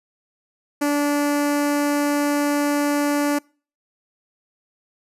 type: tone with notch filter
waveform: sawtooth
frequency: 290.1 Hz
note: D4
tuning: 21 cents flat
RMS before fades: -20 dBFS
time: 0.81-3.39 s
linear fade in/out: 10 ms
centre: 3500 Hz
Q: 1.5
effects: noise-tail reverb RT60 0.4 s tail -26 dB re dry + resampled to 32000 Hz